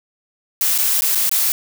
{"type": "noise with dropouts", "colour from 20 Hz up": "blue", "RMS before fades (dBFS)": -17, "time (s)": [0.61, 1.52], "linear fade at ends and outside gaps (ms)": 1, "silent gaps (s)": [[0.779, 0.785], [1.009, 1.02], [1.15, 1.155], [1.294, 1.314]], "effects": []}